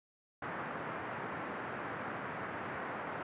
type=band-pass noise; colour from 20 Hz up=white; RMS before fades=-41 dBFS; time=0.42-3.23 s; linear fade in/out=5 ms; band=100 to 1700 Hz; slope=24 dB/octave; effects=resampled to 8000 Hz